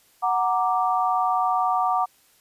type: chord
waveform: sine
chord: Gb augmented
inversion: none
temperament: equal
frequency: 740 / 932.3 / 1174.7 Hz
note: Gb5 / Bb5 / D6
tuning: 0 / 0 / 0 cents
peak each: -22 / -26 / -24 dBFS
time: 0.22-2.06 s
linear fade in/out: 20 ms
effects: white hiss -59 dBFS RMS until 2.4 s + resampled to 32000 Hz

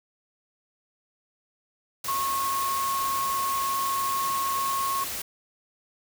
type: tone in noise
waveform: sine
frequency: 1091 Hz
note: C#6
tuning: 28 cents flat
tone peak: -25 dBFS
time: 2.08-5.04 s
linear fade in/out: 5 ms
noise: white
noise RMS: -33 dBFS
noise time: 2.04-5.22 s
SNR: +5 dB
effects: none

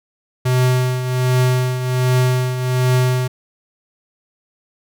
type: tone with tremolo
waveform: square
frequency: 127 Hz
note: B2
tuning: 49 cents sharp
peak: -12 dBFS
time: 0.45-3.28 s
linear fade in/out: 10 ms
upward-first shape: triangle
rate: 1.3 Hz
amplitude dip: 65%
effects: none

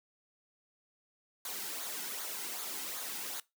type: noise with flanger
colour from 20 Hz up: white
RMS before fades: -40 dBFS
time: 1.45-3.4 s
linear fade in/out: 2 ms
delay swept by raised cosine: 0.37 to 1.77 ms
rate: 2.6 Hz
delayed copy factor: -0.55
effects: noise-tail reverb RT60 0.2 s tail -20 dB re dry + high-pass 200 Hz 12 dB/octave

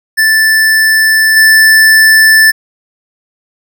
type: tone with level steps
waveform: square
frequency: 1760 Hz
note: A6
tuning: in tune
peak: -6 / -3 dBFS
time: 0.17-2.52 s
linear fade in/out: 20 ms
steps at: 1.36 s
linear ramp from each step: 10 ms
effects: none

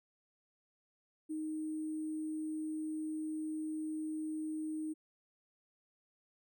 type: tone with sample-and-hold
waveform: sine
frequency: 311.1 Hz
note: D#4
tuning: in tune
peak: -36 dBFS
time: 1.29-4.94 s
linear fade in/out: 20 ms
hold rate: 8820 Hz
effects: none

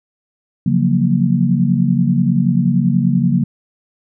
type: chord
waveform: sine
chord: Gb major seventh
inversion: second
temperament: equal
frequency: 138.59 / 174.61 / 185 / 233.1 Hz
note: Db3 / F3 / Gb3 / Bb3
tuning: 0 / 0 / 0 / 0 cents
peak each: -17 dBFS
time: 0.66-3.44 s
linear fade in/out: 5 ms
effects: none

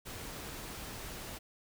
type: noise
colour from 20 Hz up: pink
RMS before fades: -44 dBFS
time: 0.05-1.39 s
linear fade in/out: 20 ms
effects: none

